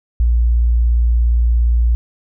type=tone; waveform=sine; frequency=58.6 Hz; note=A#1; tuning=10 cents sharp; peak=-10 dBFS; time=0.2-1.95 s; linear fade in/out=0 ms; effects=none